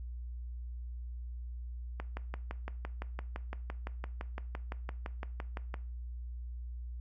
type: click train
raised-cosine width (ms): 0.5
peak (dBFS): -24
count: 23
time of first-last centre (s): 2-5.741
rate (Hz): 5.88
effects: noise-tail reverb RT60 0.4 s tail -18 dB re dry + added 60 Hz sine -39 dBFS peak until 7 s